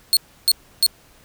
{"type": "tone bursts", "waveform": "sawtooth", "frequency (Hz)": 4326, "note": "C#8", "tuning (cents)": -43, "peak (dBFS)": -9, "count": 3, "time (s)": [0.13, 0.864], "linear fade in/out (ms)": 0, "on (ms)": 38, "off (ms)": 310, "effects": ["pink hiss -52 dBFS RMS until 1.24 s"]}